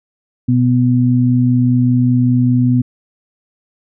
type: tone pair together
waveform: sine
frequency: 123.47 / 248.5 Hz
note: B2 / B3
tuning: 0 / +11 cents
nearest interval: octave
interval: 1211 cents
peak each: -12 dBFS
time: 0.48-2.82 s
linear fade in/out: 10 ms
effects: none